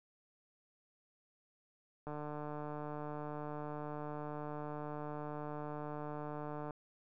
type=click train; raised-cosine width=1 ms; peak=-30 dBFS; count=692; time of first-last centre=2.07-6.708 s; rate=149 Hz; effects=none